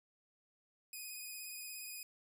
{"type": "tone with vibrato", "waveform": "5% pulse", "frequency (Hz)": 2489, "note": "D#7", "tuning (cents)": 0, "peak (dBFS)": -36, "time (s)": [0.93, 2.03], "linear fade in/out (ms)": 2, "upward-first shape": "triangle", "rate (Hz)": 17, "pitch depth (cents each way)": 35, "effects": []}